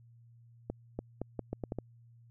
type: accelerating click train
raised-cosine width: 2 ms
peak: -22 dBFS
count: 8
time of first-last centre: 0.7-1.787 s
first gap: 290 ms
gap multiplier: 0.78
effects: added 117 Hz sine -56 dBFS peak until 2.3 s